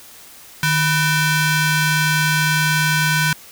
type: ring-modulated tone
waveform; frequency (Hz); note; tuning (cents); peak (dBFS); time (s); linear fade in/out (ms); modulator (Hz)
sawtooth; 830.6; G#5; 0; -8; 0.63-3.33; 2; 677
effects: white hiss -42 dBFS RMS until 3.51 s